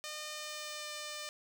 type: tone with pitch glide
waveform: 5% pulse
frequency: 607 to 599.3 Hz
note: D#5 to D5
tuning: -43 to +35 cents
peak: -29 dBFS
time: 0.04-1.29 s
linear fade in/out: 0 ms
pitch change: -22 cents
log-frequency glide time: 0.31-0.94 s
effects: none